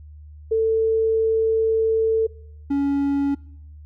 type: tone pair in turn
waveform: sine / triangle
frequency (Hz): 445.4 / 280.6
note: A4 / C#4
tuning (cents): +21 / +21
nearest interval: minor sixth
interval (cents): 800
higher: first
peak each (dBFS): -16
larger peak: neither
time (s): 0.51-2.27 / 2.7-3.35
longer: first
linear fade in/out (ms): 10
effects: noise-tail reverb RT60 0.7 s tail -23 dB re dry + added 75 Hz sine -39 dBFS peak until 3.85 s